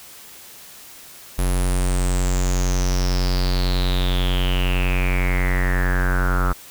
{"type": "tone with low-pass filter sweep", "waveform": "square", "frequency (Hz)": 45.47, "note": "F#1", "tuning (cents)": -29, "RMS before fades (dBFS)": -19, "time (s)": [1.38, 6.53], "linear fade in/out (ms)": 10, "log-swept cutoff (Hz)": [11000, 1300], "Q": 9, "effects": ["white hiss -42 dBFS RMS until 6.7 s"]}